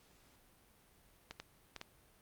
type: clicks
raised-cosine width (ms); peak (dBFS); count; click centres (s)
0.2; -27; 4; 1.31 / 1.4 / 1.763 / 1.814
effects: pink hiss -67 dBFS RMS until 2.21 s + Opus 48 kbps